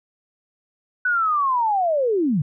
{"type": "linear sweep", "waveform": "sine", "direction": "down", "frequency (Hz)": [1500, 130.81], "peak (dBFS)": -17, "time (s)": [1.05, 2.42], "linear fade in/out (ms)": 5, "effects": []}